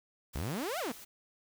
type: noise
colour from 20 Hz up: white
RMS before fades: -50 dBFS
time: 0.33-1.05 s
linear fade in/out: 10 ms
type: exponential two-way sweep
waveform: sawtooth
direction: up then down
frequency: 58.4 to 780 to 209 Hz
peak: -30 dBFS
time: 0.35-0.92 s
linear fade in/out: 5 ms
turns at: 0.79 s
effects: none